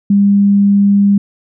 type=tone; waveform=sine; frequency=200.8 Hz; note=G3; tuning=42 cents sharp; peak=-6 dBFS; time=0.1-1.18 s; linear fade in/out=5 ms; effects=none